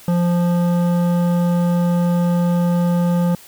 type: tone with hard clipping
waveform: triangle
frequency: 174.3 Hz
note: F3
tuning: 3 cents flat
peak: -16 dBFS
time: 0.08-3.35 s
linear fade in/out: 2 ms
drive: 16 dB
effects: white hiss -43 dBFS RMS until 3.47 s